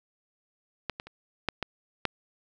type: clicks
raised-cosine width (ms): 0.3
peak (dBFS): -14 / -20 / -29 / -10 / -14 / -9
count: 6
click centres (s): 0.897 / 0.999 / 1.07 / 1.487 / 1.627 / 2.053
effects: none

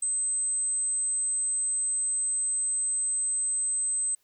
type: tone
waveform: sine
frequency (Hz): 8200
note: C9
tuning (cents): -36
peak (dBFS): -25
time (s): 0.02-4.15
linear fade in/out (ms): 5
effects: white hiss -70 dBFS RMS until 4.23 s

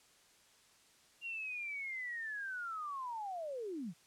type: linear sweep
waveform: sine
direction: down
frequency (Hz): 2794 to 145.6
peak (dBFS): -39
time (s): 1.21-3.94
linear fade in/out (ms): 50
effects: white hiss -66 dBFS RMS until 4.06 s + low-pass 9000 Hz 12 dB/octave

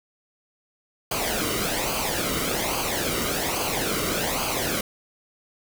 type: noise with flanger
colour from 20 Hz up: pink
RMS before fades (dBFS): -26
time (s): 1.11-4.81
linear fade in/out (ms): 5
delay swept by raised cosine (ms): 0.54 to 1.2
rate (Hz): 1.2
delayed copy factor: -0.65
effects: none

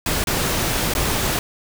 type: noise with dropouts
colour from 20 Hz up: pink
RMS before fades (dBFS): -21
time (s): 0.06-1.39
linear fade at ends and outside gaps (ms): 2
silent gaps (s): 0.24-0.271 / 0.938-0.95
effects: none

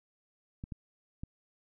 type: clicks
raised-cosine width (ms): 5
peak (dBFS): -27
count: 3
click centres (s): 0.639 / 0.722 / 1.235
effects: none

